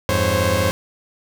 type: tone cluster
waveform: sawtooth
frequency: 86.4 / 102 / 517 / 547 Hz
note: F2 / G#2 / C5 / C#5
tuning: -18 / -31 / -21 / -23 cents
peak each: -18 dBFS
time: 0.09-0.71 s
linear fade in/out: 0 ms
effects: none